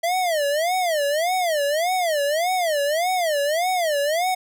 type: tone with vibrato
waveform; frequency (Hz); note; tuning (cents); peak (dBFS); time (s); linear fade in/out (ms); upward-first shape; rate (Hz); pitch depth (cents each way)
square; 650; E5; -24; -20; 0.03-4.35; 10; sine; 1.7; 240
effects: none